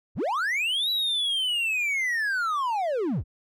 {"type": "linear two-way sweep", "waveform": "triangle", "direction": "up then down", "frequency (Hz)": [36.71, 3951, 36.71], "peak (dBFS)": -22, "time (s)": [0.15, 3.24], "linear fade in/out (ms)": 50, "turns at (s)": 0.9, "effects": []}